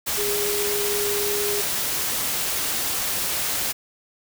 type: tone in noise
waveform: sine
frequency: 410.7 Hz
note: G#4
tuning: 19 cents flat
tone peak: -25 dBFS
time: 0.17-1.62 s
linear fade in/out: 20 ms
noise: white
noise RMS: -25 dBFS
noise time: 0.06-3.73 s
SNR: -3 dB
effects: none